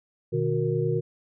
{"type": "tone cluster", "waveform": "sine", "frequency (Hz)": [124.4, 153.8, 366.7, 464.3], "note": ["B2", "D#3", "F#4", "A#4"], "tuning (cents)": [13, -20, -15, -7], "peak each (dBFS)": -28, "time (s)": [0.32, 1.01], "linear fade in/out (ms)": 20, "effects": []}